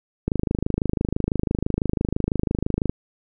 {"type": "click train", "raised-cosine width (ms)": 3, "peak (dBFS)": -8, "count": 69, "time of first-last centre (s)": [0.28, 2.895], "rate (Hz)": 26, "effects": []}